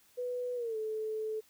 sine tone with pitch glide, 494.2 to 435.2 Hz, B4 to A4, +1 to -19 cents, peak -33 dBFS, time 0.17-1.41 s, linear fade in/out 20 ms, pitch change -220 cents, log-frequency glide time 0.55-0.77 s, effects white hiss -65 dBFS RMS until 1.49 s

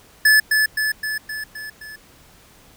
square tone with echo, 1730 Hz, A6, 30 cents flat, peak -11 dBFS, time 0.25-0.4 s, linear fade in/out 5 ms, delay 260 ms, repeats 6, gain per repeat -4 dB, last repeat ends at 1.96 s, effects pink hiss -50 dBFS RMS until 2.76 s

